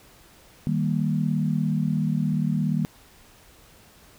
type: chord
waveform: sine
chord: Eb major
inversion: none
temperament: equal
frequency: 155.56 / 196 / 233.1 Hz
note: Eb3 / G3 / Bb3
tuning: 0 / 0 / 0 cents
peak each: -24 / -26 / -27 dBFS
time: 0.67-2.85 s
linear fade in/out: 0 ms
effects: pink hiss -53 dBFS RMS until 4.18 s